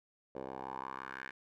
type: tone with band-pass filter sweep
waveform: 10% pulse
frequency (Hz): 65.9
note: C2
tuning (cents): +13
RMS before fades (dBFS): -44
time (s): 0.35-1.31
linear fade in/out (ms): 5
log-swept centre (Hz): 550 to 1800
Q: 3.5
effects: none